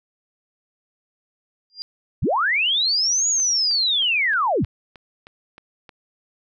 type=tone with exponential growth; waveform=sine; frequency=4800 Hz; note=D8; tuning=37 cents sharp; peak=-24 dBFS; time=1.7-1.82 s; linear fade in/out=0 ms; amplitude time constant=24 ms
type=linear two-way sweep; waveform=sine; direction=up then down; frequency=41.67 to 6850 to 41.67 Hz; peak=-17 dBFS; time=2.22-4.65 s; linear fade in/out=10 ms; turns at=3.28 s
type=click train; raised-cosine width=0.3 ms; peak=-26 dBFS; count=9; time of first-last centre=3.4-5.892 s; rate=3.21 Hz
effects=none